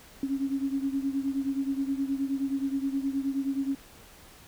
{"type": "beating tone pair", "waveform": "sine", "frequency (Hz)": [271.3, 280.8], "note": ["C#4", "C#4"], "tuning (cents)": [-37, 22], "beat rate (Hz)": 9.5, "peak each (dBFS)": [-28, -32], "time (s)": [0.23, 3.75], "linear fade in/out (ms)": 2, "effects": ["pink hiss -52 dBFS RMS until 4.47 s"]}